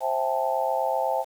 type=chord; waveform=sine; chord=A minor seventh; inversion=first; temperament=just; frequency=528 / 660 / 792 / 880 Hz; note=C5 / E5 / G5 / A5; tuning=+16 / +2 / +18 / 0 cents; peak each=-28 dBFS; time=0-1.25 s; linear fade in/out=50 ms; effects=8-bit